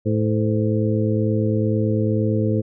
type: harmonic tone with a mistuned harmonic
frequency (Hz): 108.8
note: A2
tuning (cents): -19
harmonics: 1 / 2 / 3 / 4 / 5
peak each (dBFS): -20 / -23 / -25 / -26 / -27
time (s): 0.05-2.62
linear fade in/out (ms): 20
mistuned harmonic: 5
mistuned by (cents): -87
effects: none